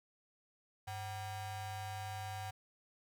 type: ring-modulated tone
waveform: 45% pulse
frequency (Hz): 429.1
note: A4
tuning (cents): -43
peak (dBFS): -38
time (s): 0.87-2.51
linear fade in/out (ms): 10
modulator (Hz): 330
effects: none